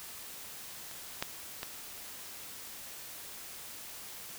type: clicks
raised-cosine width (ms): 0.2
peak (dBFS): -30 / -14 / -19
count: 3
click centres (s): 0.913 / 1.225 / 1.631
effects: white hiss -46 dBFS RMS until 4.38 s